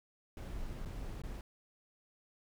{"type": "noise with dropouts", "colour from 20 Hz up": "brown", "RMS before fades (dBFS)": -42, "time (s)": [0.37, 1.41], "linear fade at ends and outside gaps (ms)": 1, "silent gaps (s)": [[0.85, 0.857], [1.218, 1.236]], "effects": []}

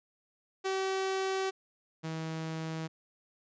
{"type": "tone pair in turn", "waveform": "sawtooth", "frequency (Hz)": [382.7, 160.58], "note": ["G4", "E3"], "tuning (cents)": [-42, -45], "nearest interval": "octave + minor third", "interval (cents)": 1503, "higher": "first", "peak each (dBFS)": [-26, -31], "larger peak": "first", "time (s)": [[0.64, 1.51], [2.03, 2.88]], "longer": "first", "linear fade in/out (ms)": 20, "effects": ["resampled to 16000 Hz"]}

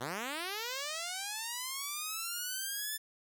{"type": "linear sweep", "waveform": "5% pulse", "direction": "up", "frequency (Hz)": [111.8, 1761], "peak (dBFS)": -25, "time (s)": [0, 2.98], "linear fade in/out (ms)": 20, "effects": []}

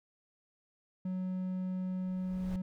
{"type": "tone", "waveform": "triangle", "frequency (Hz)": 185, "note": "F#3", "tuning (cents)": 0, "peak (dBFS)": -31, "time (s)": [1.05, 2.62], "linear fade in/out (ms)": 5}
{"type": "noise with exponential growth", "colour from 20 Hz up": "brown", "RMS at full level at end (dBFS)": -40, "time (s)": [1.77, 2.56], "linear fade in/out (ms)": 2, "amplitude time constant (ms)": 170}
{"effects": []}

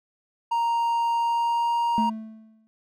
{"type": "tone with pitch glide", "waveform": "triangle", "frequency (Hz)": [932.3, 938.8], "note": ["A#5", "A#5"], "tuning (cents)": [0, 12], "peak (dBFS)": -19, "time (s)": [0.51, 2.1], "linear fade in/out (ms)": 10, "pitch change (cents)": 12, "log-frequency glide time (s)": [1.16, 1.75]}
{"type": "tone with exponential decay", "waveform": "triangle", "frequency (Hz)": 220, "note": "A3", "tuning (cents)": 0, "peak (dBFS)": -19, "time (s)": [1.98, 2.67], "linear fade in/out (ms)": 0, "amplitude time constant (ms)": 150}
{"effects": []}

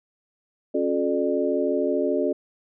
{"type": "tone cluster", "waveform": "sine", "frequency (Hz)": [273.3, 359.1, 432.4, 597], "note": ["C#4", "F4", "A4", "D5"], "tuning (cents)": [-24, 48, -30, 28], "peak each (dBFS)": -26, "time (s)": [0.74, 2.33], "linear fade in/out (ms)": 10, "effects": []}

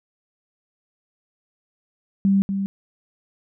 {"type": "tone with echo", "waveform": "sine", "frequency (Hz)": 196, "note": "G3", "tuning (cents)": 0, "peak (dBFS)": -14, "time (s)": [2.25, 2.42], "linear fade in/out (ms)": 0, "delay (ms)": 240, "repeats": 1, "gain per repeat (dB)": -7, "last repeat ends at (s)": 2.66, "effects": []}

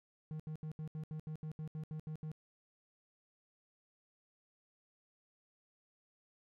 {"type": "tone bursts", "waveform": "triangle", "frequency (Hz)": 155.56, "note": "D#3", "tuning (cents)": 0, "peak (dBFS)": -38, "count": 13, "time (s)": [0.31, 2.316], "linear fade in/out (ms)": 0, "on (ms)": 86, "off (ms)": 74, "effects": []}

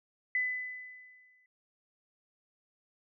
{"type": "tone with exponential decay", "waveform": "sine", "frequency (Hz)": 2005, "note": "B6", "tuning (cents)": 26, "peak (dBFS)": -26, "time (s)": [0.35, 1.46], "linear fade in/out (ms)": 2, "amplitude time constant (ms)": 240, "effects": []}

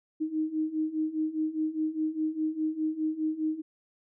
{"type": "beating tone pair", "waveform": "sine", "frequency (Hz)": [309.7, 314.6], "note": ["D#4", "D#4"], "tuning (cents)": [-8, 19], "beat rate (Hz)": 4.9, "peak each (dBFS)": [-32, -29], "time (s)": [0.2, 3.62], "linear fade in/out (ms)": 20, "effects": []}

